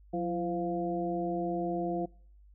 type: tone cluster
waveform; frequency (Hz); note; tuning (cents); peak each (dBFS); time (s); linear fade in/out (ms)
sine; 179.5 / 340 / 515 / 698; F3 / F4 / C5 / F5; +48 / -46 / -28 / -1; -35 / -33 / -39 / -35; 0.13-2.06; 10
effects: noise-tail reverb RT60 0.6 s tail -26 dB re dry + added 50 Hz sine -54 dBFS peak until 2.54 s